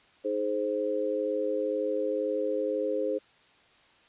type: chord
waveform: sine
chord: Ab major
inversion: second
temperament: equal with one note detuned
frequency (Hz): 311.1 / 421.3 / 523.3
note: Eb4 / Ab4 / C5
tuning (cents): 0 / +25 / 0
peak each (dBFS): -34 / -31 / -29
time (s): 0.24-3.19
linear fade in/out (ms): 20
effects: white hiss -60 dBFS RMS until 4.08 s + resampled to 8000 Hz